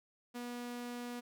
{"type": "tone", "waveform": "sawtooth", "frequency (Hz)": 242.4, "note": "B3", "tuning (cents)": -32, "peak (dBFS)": -37, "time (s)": [0.34, 1.21], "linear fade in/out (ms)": 20, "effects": []}